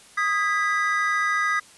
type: chord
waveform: triangle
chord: G# minor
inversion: second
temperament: equal with one note detuned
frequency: 1244.5 / 1638.3 / 1975.5 Hz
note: D#6 / G#6 / B6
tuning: 0 / -24 / 0 cents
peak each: -22 / -25 / -23 dBFS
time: 0.17-1.6 s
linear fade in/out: 10 ms
effects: white hiss -50 dBFS RMS until 1.77 s + resampled to 24000 Hz